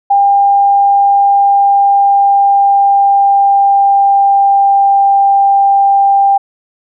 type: tone with pitch glide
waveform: sine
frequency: 800 to 793.1 Hz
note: G5 to G5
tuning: +35 to +20 cents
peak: -5 dBFS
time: 0.1-6.38 s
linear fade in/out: 10 ms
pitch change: -15 cents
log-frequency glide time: 1.16-5.07 s
effects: none